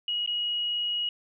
sine tone with dropouts, 2899 Hz, F#7, 36 cents flat, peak -26 dBFS, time 0.08-1.09 s, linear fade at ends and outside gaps 2 ms, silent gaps 0.262-0.275 s, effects none

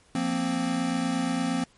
square chord, F suspended fourth, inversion none, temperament equal, 174.61 / 233.1 / 261.6 Hz, F3 / Bb3 / C4, 0 / 0 / 0 cents, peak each -32 / -31 / -28 dBFS, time 0.15-1.64 s, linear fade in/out 2 ms, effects pink hiss -60 dBFS RMS until 1.77 s + MP3 48 kbps

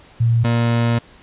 sine / 30% pulse tone pair in turn, 116 / 117.48 Hz, A#2 / A#2, -8 / +14 cents, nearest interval unison, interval 22 cents, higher second, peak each -12 dBFS, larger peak neither, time 0.2-0.44 / 0.44-0.99 s, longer second, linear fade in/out 10 ms, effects pink hiss -47 dBFS RMS until 1.22 s + resampled to 8000 Hz

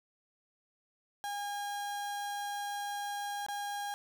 35% pulse tone with dropouts, 814 Hz, G#5, 35 cents flat, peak -34 dBFS, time 1.24-3.94 s, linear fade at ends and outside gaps 0 ms, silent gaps 3.464-3.485 s, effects none

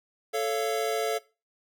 square chord, A augmented, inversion none, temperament equal with one note detuned, 440 / 554.4 / 687.6 Hz, A4 / C#5 / E#5, 0 / 0 / -27 cents, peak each -29 / -34 / -32 dBFS, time 0.33-1.19 s, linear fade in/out 20 ms, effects noise-tail reverb RT60 0.3 s tail -20 dB re dry

